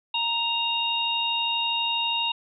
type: harmonic tone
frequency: 932.3 Hz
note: A#5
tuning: in tune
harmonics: 1 / 3 / 4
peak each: -29 / -26 / -28 dBFS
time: 0.14-2.32 s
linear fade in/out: 5 ms
effects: none